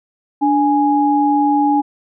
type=tone pair together; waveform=sine; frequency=292 / 830.6 Hz; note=D4 / G#5; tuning=-10 / 0 cents; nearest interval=octave + tritone; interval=1810 cents; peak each=-14 dBFS; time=0.41-1.82 s; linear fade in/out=20 ms; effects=none

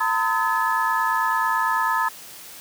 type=tone cluster; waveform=sine; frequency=910 / 1019 / 1275 / 1718 Hz; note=A#5 / C6 / D#6 / A6; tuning=-42 / -46 / +42 / -42 cents; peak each=-24 / -24 / -25 / -25 dBFS; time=0-2.09 s; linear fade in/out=10 ms; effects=white hiss -41 dBFS RMS until 2.6 s + high-pass 100 Hz 12 dB/octave

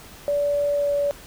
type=tone with pitch glide; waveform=sine; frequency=577 to 573 Hz; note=D5 to D5; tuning=-31 to -43 cents; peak=-19 dBFS; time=0.28-1.11 s; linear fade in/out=0 ms; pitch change=-12 cents; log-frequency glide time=0.72-0.92 s; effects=pink hiss -44 dBFS RMS until 1.26 s

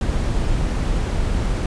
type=noise; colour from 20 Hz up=brown; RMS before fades=-20 dBFS; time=0.01-1.66 s; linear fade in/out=2 ms; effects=resampled to 22050 Hz

